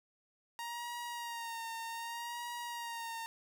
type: tone with vibrato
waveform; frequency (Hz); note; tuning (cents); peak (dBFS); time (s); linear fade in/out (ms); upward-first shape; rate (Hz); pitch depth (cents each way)
sawtooth; 934; A#5; +3; -36; 0.59-3.26; 0; sine; 0.65; 40
effects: none